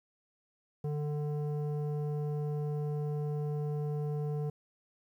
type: tone with low-pass filter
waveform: square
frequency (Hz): 148.3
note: D3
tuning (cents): +17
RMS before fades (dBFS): -34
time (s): 0.84-4.5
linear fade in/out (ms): 5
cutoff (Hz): 540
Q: 1.3
effects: 11-bit